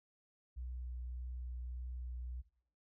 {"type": "tone with vibrato", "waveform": "sine", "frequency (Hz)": 61.74, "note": "B1", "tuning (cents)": 0, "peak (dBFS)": -40, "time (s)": [0.56, 2.42], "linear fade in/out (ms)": 20, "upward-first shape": "triangle", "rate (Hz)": 1.7, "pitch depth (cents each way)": 13, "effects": ["noise-tail reverb RT60 0.6 s tail -18 dB re dry", "tanh soft clip ceiling -37 dBFS"]}